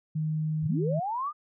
sine tone with pitch glide, 155.56 to 157.91 Hz, D#3 to D#3, 0 to +26 cents, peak -26 dBFS, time 0.15-1 s, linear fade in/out 10 ms, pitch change +26 cents, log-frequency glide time 0.62-0.67 s
sine linear sweep, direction up, 52 to 1245 Hz, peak -28 dBFS, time 0.62-1.33 s, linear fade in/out 50 ms
effects none

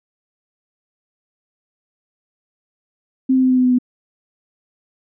sine tone with pitch steps, 261.6 / 259.5 / 257.4 / 255.3 / 253.3 / 251.2 / 249.2 Hz, C4 / C4 / C4 / C4 / B3 / B3 / B3, 0 / -14 / -28 / -42 / +44 / +30 / +16 cents, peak -11 dBFS, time 3.29-3.787 s, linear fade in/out 10 ms, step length 71 ms, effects none

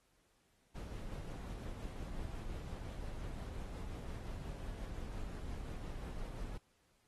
brown noise with tremolo, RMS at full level -43 dBFS, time 0.75-6.58 s, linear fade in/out 10 ms, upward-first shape sine, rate 5.7 Hz, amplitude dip 25%, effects pink hiss -75 dBFS RMS until 7.07 s + AAC 32 kbps

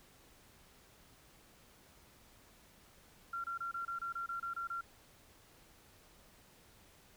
sine tone bursts, 1374 Hz, F6, 29 cents flat, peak -37 dBFS, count 11, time 3.33-4.81 s, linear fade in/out 5 ms, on 110 ms, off 27 ms, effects pink hiss -63 dBFS RMS until 7.16 s

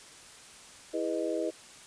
sine chord, E major seventh, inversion none, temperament just, 329.6 / 412 / 494.4 / 618.1 Hz, E4 / G#4 / B4 / D#5, 0 / -14 / +2 / -12 cents, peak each -33 / -36 / -35 / -34 dBFS, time 0.93-1.51 s, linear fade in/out 20 ms, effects white hiss -51 dBFS RMS until 1.86 s + resampled to 22050 Hz

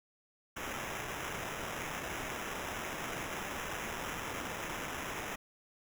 white noise with sample-and-hold, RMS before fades -40 dBFS, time 0.56-5.36 s, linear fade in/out 10 ms, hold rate 4410 Hz, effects none

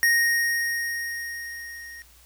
square tone with level ramp, 1864.7 Hz, A#6, in tune, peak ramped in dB -17 to -40 dBFS, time 0.03-2.02 s, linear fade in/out 0 ms, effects added 60 Hz sine -55 dBFS peak until 2.25 s + white hiss -55 dBFS RMS until 2.25 s

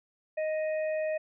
harmonic tone, 623 Hz, D#5, 2 cents sharp, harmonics 1 / 3 / 4, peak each -28 / -42 / -44 dBFS, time 0.37-1.18 s, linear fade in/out 10 ms, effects none

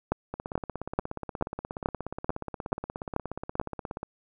two click trains, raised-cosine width 1 ms, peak -20 / -10 dBFS, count 63 / 9, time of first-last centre 0.34-4.03 / 0.12-3.598 s, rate 16.8 / 2.3 Hz, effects none

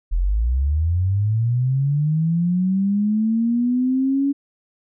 sine linear sweep, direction up, 38.89 to 282.3 Hz, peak -16 dBFS, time 0.11-4.33 s, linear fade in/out 20 ms, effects none

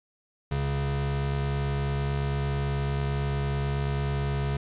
square tone pair together, 69.65 / 138.7 Hz, C#2 / C#3, +9 / +1 cents, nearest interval octave, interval 1192 cents, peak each -31 / -28 dBFS, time 0.51-4.57 s, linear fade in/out 5 ms, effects resampled to 8000 Hz + 9-bit

